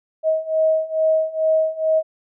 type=beating tone pair; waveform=sine; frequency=633 / 635.3 Hz; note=D#5 / D#5; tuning=+30 / +36 cents; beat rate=2.3 Hz; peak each=-20 / -18 dBFS; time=0.23-2.03 s; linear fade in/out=50 ms; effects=none